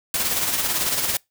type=noise with tremolo; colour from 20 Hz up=white; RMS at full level=-21 dBFS; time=0.14-1.17 s; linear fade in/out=2 ms; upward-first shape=sine; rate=18 Hz; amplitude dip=45%; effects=noise-tail reverb RT60 0.2 s tail -26 dB re dry